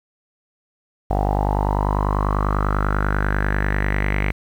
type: tone with low-pass filter sweep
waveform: sawtooth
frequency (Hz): 50.1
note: G1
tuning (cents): +38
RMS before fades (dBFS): -20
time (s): 1.1-4.32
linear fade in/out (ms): 5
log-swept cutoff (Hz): 750 to 2200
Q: 6.5
effects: 8-bit